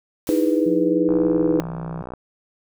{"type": "noise with exponential decay", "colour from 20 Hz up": "white", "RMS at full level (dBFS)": -34, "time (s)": [0.27, 1.01], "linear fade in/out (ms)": 1, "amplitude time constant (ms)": 160}
{"type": "chord", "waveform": "sine", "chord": "E major seventh", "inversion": "third", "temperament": "just", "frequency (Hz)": [309, 329.6, 412, 494.4], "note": ["D#4", "E4", "G#4", "B4"], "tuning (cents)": [-12, 0, -14, 2], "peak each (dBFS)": [-19, -22, -25, -22], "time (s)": [0.29, 1.6], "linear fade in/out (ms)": 0}
{"type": "tone with pitch glide", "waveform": "sine", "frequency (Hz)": [178.2, 163.41], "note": ["F3", "E3"], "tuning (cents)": [35, -15], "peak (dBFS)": -28, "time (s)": [0.66, 2.02], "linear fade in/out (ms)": 2, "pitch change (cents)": -150, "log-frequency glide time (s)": [1.24, 1.7]}
{"type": "click train", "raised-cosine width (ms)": 1, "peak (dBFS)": -19, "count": 66, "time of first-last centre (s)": [1.09, 2.137], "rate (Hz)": 62.1}
{"effects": []}